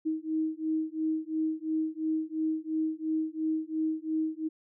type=beating tone pair; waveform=sine; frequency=314.3 / 317.2 Hz; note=D#4 / D#4; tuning=+18 / +33 cents; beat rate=2.9 Hz; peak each=-31 dBFS; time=0.05-4.49 s; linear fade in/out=20 ms; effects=none